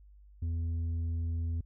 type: tone with tanh clipping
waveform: triangle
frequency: 83.1 Hz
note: E2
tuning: 15 cents sharp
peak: -31 dBFS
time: 0.42-1.61 s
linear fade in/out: 5 ms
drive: 9 dB
effects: added 50 Hz sine -53 dBFS peak until 1.65 s